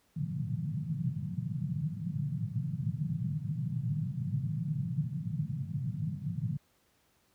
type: band-pass noise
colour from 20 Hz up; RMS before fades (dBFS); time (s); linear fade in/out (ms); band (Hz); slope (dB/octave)
white; -34; 0.16-6.57; 5; 110 to 170; 48
effects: pink hiss -70 dBFS RMS until 7.34 s + high-pass 60 Hz 12 dB/octave